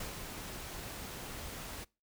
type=noise with ADSR envelope; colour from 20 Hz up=pink; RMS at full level=-40 dBFS; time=0-1.85 s; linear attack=4 ms; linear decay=110 ms; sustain=-4 dB; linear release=19 ms; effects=noise-tail reverb RT60 0.3 s tail -25 dB re dry